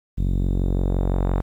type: tone with low-pass filter sweep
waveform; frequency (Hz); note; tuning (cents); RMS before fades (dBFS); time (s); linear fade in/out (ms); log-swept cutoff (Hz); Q
sawtooth; 45.84; F#1; -15; -21; 0.17-1.42; 20; 200 to 1100; 1
effects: 9-bit